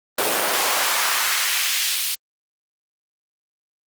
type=noise with high-pass filter sweep; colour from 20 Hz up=pink; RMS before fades=-21 dBFS; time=0.18-2.15 s; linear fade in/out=5 ms; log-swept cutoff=430 to 3600 Hz; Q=1.1; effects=Opus 32 kbps